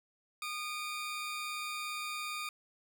20% pulse tone pair together, 1224.2 / 2311 Hz, D#6 / D7, -28 / -28 cents, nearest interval major seventh, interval 1100 cents, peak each -33 / -39 dBFS, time 0.42-2.49 s, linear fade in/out 2 ms, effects none

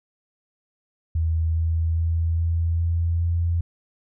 sine tone with pitch steps, 81.1 / 81.85 / 82.61 / 83.38 / 84.15 / 84.94 Hz, E2 / E2 / E2 / E2 / E2 / F2, -28 / -12 / +4 / +20 / +36 / -48 cents, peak -19 dBFS, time 1.15-3.61 s, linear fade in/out 5 ms, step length 410 ms, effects none

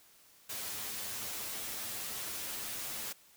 white noise with comb filter, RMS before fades -40 dBFS, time 0.49-3.13 s, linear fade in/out 10 ms, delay 9.2 ms, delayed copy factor +0.8, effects white hiss -62 dBFS RMS until 3.36 s

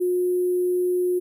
sine tone with sample-and-hold, 359.8 Hz, F#4, 48 cents flat, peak -19 dBFS, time 0-1.2 s, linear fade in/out 20 ms, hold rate 11025 Hz, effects none

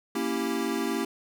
square chord, A# diminished seventh, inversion none, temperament equal, 233.1 / 277.2 / 329.6 / 392 Hz, A#3 / C#4 / E4 / G4, 0 / 0 / 0 / 0 cents, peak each -33 dBFS, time 0.15-1.05 s, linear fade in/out 5 ms, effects none

